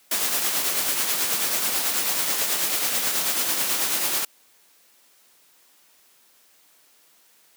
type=noise with tremolo; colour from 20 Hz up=white; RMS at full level=-22 dBFS; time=0.11-4.25 s; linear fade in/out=5 ms; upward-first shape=triangle; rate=9.2 Hz; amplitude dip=45%; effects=white hiss -58 dBFS RMS until 7.56 s + high-pass 200 Hz 12 dB/octave